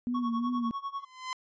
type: tone with vibrato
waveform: sine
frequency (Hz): 239.3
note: A#3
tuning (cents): +46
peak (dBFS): -28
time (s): 0.07-0.71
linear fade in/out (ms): 0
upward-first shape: sine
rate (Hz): 2.8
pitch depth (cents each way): 59
type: tone with tremolo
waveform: triangle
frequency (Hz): 1108.7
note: C#6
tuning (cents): 0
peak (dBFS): -29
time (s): 0.14-1.05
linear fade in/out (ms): 10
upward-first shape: sine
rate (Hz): 10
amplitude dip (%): 90
type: tone with exponential growth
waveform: sawtooth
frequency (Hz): 1027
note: C6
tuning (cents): -33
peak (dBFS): -27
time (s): 0.95-1.33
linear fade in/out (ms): 1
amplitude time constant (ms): 81
effects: resampled to 16000 Hz